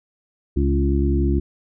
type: harmonic tone with a mistuned harmonic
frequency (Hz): 69.3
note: C#2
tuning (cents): 0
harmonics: 1 / 2 / 3 / 4 / 5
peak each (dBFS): -18 / -26 / -26 / -25 / -24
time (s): 0.56-1.4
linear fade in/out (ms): 10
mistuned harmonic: 4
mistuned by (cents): +15
effects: none